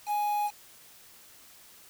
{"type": "tone with quantisation", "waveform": "triangle", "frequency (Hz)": 830.6, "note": "G#5", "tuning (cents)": 0, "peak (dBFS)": -24, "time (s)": [0.06, 0.51], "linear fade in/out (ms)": 50, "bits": 7, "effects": ["white hiss -54 dBFS RMS until 1.89 s"]}